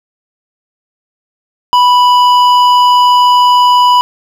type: tone with hard clipping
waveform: sine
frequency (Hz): 987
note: B5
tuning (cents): -1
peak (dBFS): -6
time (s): 1.73-4.01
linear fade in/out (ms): 0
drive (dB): 9
effects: none